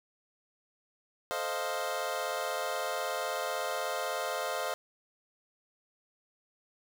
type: chord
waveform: 25% pulse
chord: F dominant seventh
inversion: first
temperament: equal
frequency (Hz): 440 / 523.3 / 622.3 / 698.5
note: A4 / C5 / Eb5 / F5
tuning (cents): 0 / 0 / 0 / 0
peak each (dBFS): -38 / -33 / -33 / -33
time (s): 1.31-4.74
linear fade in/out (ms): 0
effects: none